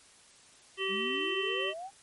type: harmonic tone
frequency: 385 Hz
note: G4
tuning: 31 cents flat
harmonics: 1 / 3 / 5 / 7 / 8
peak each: -34 / -40 / -38 / -36 / -35 dBFS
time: 0.77-1.74 s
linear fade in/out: 50 ms
type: exponential sweep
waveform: sine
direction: up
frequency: 186.2 to 812 Hz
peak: -38 dBFS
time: 0.88-1.91 s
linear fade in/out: 50 ms
effects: white hiss -58 dBFS RMS until 2.02 s + MP3 48 kbps